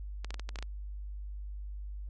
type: clicks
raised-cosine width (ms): 0.2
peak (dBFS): -23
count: 8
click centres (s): 0.246 / 0.306 / 0.343 / 0.396 / 0.491 / 0.558 / 0.588 / 0.626
effects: added 50 Hz sine -38 dBFS peak until 2.09 s + AAC 32 kbps